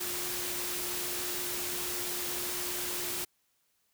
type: tone in noise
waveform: sine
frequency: 356 Hz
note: F4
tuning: 33 cents sharp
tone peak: -43 dBFS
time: 0-3.25 s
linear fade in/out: 10 ms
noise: white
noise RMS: -35 dBFS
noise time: 0-3.25 s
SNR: -11 dB
effects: white hiss -74 dBFS RMS until 3.93 s